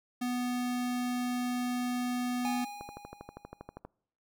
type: tone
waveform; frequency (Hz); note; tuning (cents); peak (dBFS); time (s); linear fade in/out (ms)
square; 246.9; B3; 0; -31; 0.21-2.65; 10
type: tone with exponential decay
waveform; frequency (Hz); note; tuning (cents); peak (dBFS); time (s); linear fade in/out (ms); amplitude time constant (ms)
square; 820; G#5; -22; -33; 2.45-3.79; 0; 290
type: click train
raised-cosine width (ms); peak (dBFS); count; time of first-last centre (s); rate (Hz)
1; -28; 14; 2.81-3.85; 12.5
effects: noise-tail reverb RT60 0.7 s tail -26 dB re dry